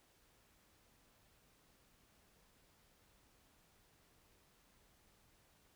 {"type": "silence", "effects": ["pink hiss -71 dBFS RMS until 5.75 s"]}